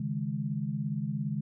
sine chord, C# suspended second, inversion none, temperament just, 138.59 / 155.92 / 207.9 Hz, C#3 / D#3 / G#3, 0 / +4 / +2 cents, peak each -34 dBFS, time 0-1.41 s, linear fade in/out 5 ms, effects none

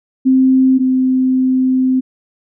sine tone pair in turn, 261.4 / 258.7 Hz, C4 / C4, -1 / -19 cents, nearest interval unison, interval 18 cents, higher first, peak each -7 / -10 dBFS, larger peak first, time 0.25-0.79 / 0.79-2.01 s, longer second, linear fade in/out 20 ms, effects none

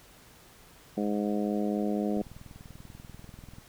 harmonic tone, 103.83 Hz, G#2, in tune, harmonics 2 / 3 / 4 / 5 / 6 / 7, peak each -29 / -33 / -35 / -37 / -39 / -40 dBFS, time 0.97-2.22 s, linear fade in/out 5 ms
click train, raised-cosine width 5 ms, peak -34 dBFS, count 30, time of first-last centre 2.17-3.585 s, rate 20.5 Hz
effects pink hiss -55 dBFS RMS until 3.68 s

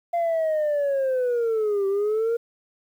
sine linear two-way sweep, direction down then up, 693 to 387.8 to 471.2 Hz, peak -18 dBFS, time 0.13-2.37 s, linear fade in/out 10 ms, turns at 1.87 s, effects tanh soft clip ceiling -19 dBFS + 9-bit

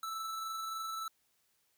square tone with amplitude modulation, 1318.5 Hz, E6, in tune, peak -37 dBFS, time 0.03-1.08 s, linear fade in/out 2 ms, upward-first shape sine, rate 23.4 Hz, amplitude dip 25%, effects white hiss -75 dBFS RMS until 1.77 s

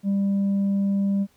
sine tone with tanh clipping, 198.1 Hz, G3, 18 cents sharp, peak -20 dBFS, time 0.03-1.27 s, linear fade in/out 50 ms, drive 2 dB, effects pink hiss -62 dBFS RMS until 1.36 s + high-pass 60 Hz 12 dB/octave

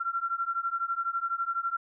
sine beating tone pair, 1360 / 1372 Hz, F6 / F6, -46 / -31 cents, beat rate 12 Hz, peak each -31 dBFS, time 0-1.77 s, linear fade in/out 10 ms, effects none

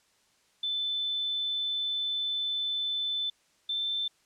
sine tone pair in turn, 3520 / 3549 Hz, A7 / A7, 0 / +14 cents, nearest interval unison, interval 14 cents, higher second, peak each -28 dBFS, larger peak neither, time 0.63-3.3 / 3.69-4.08 s, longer first, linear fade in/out 5 ms, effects white hiss -67 dBFS RMS until 4.25 s + low-pass 8000 Hz 12 dB/octave

